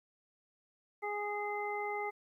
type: harmonic tone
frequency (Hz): 413.9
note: G#4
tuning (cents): -6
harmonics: 1 / 2 / 3 / 5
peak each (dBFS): -39 / -38 / -45 / -41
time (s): 1.02-2.11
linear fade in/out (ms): 20
effects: 12-bit